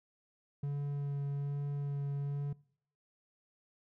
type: tone with vibrato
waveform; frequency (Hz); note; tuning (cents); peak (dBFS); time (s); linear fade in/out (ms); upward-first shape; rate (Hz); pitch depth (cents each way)
triangle; 142.1; C#3; +43; -31; 0.63-2.53; 5; sine; 1.2; 12
effects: noise-tail reverb RT60 0.6 s tail -23 dB re dry